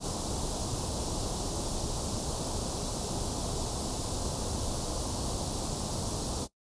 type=band-stop noise; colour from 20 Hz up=pink; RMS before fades=-33 dBFS; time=0-6.48 s; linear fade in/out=50 ms; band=1000 to 4000 Hz; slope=24 dB/octave; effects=noise-tail reverb RT60 0.1 s tail -17 dB re dry + resampled to 22050 Hz

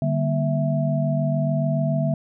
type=tone cluster; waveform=sine; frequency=148.6 / 195.4 / 236.1 / 658 Hz; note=D3 / G3 / A#3 / E5; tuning=+21 / -5 / +22 / -3 cents; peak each=-21 / -29 / -27 / -26 dBFS; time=0.02-2.14 s; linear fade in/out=2 ms; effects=none

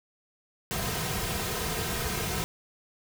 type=noise with comb filter; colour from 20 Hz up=pink; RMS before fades=-31 dBFS; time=0.71-2.44 s; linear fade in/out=0 ms; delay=3.5 ms; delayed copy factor=-0.7; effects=none

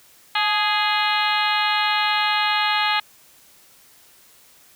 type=harmonic tone with a mistuned harmonic; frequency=415.3 Hz; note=G#4; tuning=in tune; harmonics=2 / 3 / 4 / 5 / 6 / 7 / 8 / 9 / 10; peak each=-23 / -25 / -26 / -27 / -28 / -28 / -29 / -30 / -30 dBFS; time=0.35-3 s; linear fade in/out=5 ms; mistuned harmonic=2; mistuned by=+43 cents; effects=white hiss -52 dBFS RMS until 4.75 s

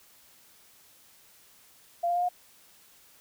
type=tone with pitch steps; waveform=sine; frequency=690 / 698.8 / 707.8 / 716.8 Hz; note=F5 / F5 / F5 / F5; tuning=-21 / +1 / +23 / +45 cents; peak=-24 dBFS; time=2.03-2.29 s; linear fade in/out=10 ms; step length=65 ms; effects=white hiss -58 dBFS RMS until 3.2 s

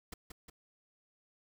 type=noise with echo; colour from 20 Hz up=pink; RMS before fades=-44 dBFS; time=0.12-0.14 s; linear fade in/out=5 ms; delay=180 ms; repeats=2; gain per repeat=-4 dB; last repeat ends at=0.5 s; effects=none

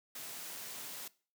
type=high-pass noise; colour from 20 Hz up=white; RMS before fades=-45 dBFS; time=0.15-1.08 s; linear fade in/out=5 ms; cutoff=120 Hz; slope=24 dB/octave; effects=noise-tail reverb RT60 0.4 s tail -21 dB re dry

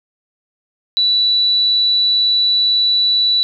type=tone; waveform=sine; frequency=3951 Hz; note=B7; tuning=in tune; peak=-11 dBFS; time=0.97-3.43 s; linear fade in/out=0 ms; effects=none

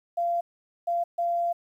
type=tone bursts at uneven times; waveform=sine; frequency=689 Hz; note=F5; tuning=24 cents flat; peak=-23 dBFS; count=3; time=0.17-0.41 / 0.87-1.04 / 1.18-1.53 s; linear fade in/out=10 ms; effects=10-bit

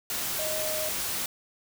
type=tone in noise; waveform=sine; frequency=622.3 Hz; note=D#5; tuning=in tune; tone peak=-32 dBFS; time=0.39-0.89 s; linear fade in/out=2 ms; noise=white; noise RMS=-31 dBFS; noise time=0.1-1.26 s; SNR=-4 dB; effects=none

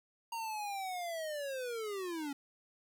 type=linear sweep; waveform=square; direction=down; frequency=932.3 to 273.6 Hz; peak=-38 dBFS; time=0.32-2.33 s; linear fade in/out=5 ms; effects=11-bit

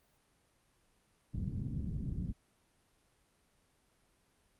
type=low-pass noise; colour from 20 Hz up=white; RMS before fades=-38 dBFS; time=1.33-2.33 s; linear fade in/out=20 ms; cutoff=200 Hz; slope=24 dB/octave; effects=pink hiss -72 dBFS RMS until 4.59 s + Opus 32 kbps

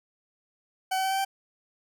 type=tone with pitch steps; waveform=40% pulse; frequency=756 / 761.7 / 767.4 / 773.2 / 779.1 Hz; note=F#5 / G5 / G5 / G5 / G5; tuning=+37 / -50 / -37 / -24 / -11 cents; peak=-24 dBFS; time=0.91-1.25 s; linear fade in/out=10 ms; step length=68 ms; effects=none

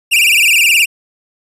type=tone with vibrato; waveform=45% pulse; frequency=2572 Hz; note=E7; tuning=43 cents flat; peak=-7 dBFS; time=0.11-0.86 s; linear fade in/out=20 ms; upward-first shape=sine; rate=19 Hz; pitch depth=180 cents each way; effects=resampled to 32000 Hz

